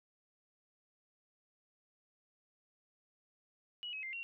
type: tone with pitch steps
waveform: sine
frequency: 2920 / 2556 / 2097 / 2746 Hz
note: F#7 / D#7 / C7 / F7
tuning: -24 / +46 / +3 / -30 cents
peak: -40 dBFS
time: 3.83-4.23 s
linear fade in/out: 0 ms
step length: 100 ms
effects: none